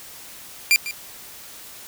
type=tone with echo; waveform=sawtooth; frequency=2385 Hz; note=D7; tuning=26 cents sharp; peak=-9 dBFS; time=0.71-0.76 s; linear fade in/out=0 ms; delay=150 ms; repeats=1; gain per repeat=-14 dB; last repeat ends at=0.91 s; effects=white hiss -41 dBFS RMS until 1.87 s